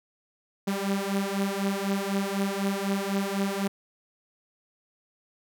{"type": "beating tone pair", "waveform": "sawtooth", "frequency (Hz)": [195.2, 199.2], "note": ["G3", "G3"], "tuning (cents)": [-7, 28], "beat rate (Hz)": 4, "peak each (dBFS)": -25, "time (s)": [0.67, 3.68], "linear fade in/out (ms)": 10, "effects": []}